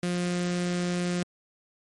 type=tone with notch filter; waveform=sawtooth; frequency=177 Hz; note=F3; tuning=23 cents sharp; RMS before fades=-28 dBFS; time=0.03-1.23 s; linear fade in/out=2 ms; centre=920 Hz; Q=1.5; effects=MP3 48 kbps